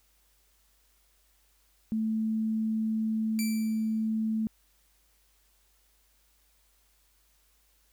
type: tone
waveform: sine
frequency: 220 Hz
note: A3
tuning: in tune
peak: -26 dBFS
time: 1.92-4.47 s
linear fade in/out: 0 ms
type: tone with exponential decay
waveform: 10% pulse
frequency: 2332 Hz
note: D7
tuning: 13 cents flat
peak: -23 dBFS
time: 3.39-4.08 s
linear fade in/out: 0 ms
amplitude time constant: 150 ms
effects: added 50 Hz sine -68 dBFS peak until 7.92 s + white hiss -68 dBFS RMS until 7.92 s